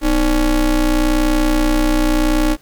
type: ring-modulated tone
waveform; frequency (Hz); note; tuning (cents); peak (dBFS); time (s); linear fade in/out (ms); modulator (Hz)
square; 138.59; C#3; 0; -10; 0.01-2.57; 50; 169
effects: pink hiss -51 dBFS RMS until 2.61 s